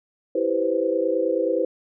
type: chord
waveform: sine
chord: C major seventh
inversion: first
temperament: equal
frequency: 329.6 / 392 / 493.9 / 523.3 Hz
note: E4 / G4 / B4 / C5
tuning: 0 / 0 / 0 / 0 cents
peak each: -26 / -27 / -24 / -24 dBFS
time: 0.35-1.65 s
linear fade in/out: 5 ms
effects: none